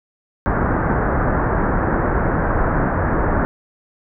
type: low-pass noise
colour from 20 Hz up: pink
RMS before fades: -18 dBFS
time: 0.46-3.45 s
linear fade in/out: 0 ms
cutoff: 1700 Hz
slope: 48 dB/octave
effects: none